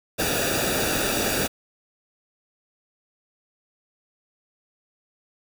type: noise with comb filter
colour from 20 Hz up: pink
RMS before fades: -24 dBFS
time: 0.18-1.48 s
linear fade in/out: 20 ms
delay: 0.95 ms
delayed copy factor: -0.75
effects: none